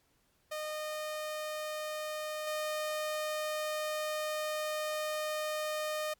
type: tone with level steps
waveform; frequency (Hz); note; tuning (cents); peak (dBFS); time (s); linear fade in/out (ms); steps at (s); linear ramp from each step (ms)
sawtooth; 613; D#5; -26; -32 / -29; 0.51-6.14; 10; 2.47; 2
effects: pink hiss -72 dBFS RMS until 6.19 s + MP3 96 kbps